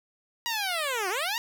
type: linear two-way sweep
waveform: 10% pulse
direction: down then up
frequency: 964 to 351.7 to 964 Hz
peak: -19 dBFS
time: 0.46-1.38 s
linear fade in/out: 0 ms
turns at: 1.09 s
effects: none